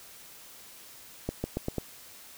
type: accelerating click train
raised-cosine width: 2 ms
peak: -16 dBFS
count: 5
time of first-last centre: 1.29-1.783 s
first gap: 150 ms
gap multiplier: 0.87
effects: white hiss -50 dBFS RMS until 2.37 s